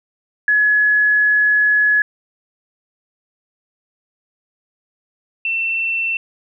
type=tone pair in turn; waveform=sine; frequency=1694 / 2689 Hz; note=G#6 / E7; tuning=+34 / +34 cents; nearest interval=minor sixth; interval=800 cents; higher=second; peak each=-11 / -17 dBFS; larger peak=first; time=0.48-2.02 / 5.45-6.17 s; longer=first; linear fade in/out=2 ms; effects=none

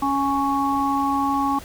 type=harmonic tone; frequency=277.2 Hz; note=C#4; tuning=in tune; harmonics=1 / 3 / 4; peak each=-23 / -23 / -23 dBFS; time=0.02-1.59 s; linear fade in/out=5 ms; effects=added 60 Hz sine -46 dBFS peak until 1.64 s + pink hiss -41 dBFS RMS until 1.64 s

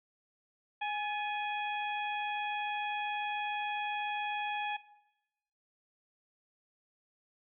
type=harmonic tone with a mistuned harmonic; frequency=830.6 Hz; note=G#5; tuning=in tune; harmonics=1 / 2 / 3 / 4; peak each=-34 / -41 / -39 / -45 dBFS; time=0.81-4.77 s; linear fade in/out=10 ms; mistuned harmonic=2; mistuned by=+58 cents; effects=noise-tail reverb RT60 0.9 s tail -17 dB re dry

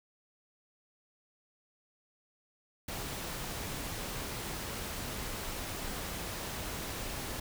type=noise; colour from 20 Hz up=pink; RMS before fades=-39 dBFS; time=2.88-7.4 s; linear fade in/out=5 ms; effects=none

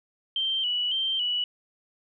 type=tone with vibrato; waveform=sine; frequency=3041 Hz; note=F#7; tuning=47 cents sharp; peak=-24 dBFS; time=0.36-1.44 s; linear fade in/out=2 ms; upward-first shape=square; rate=1.8 Hz; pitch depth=55 cents each way; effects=none

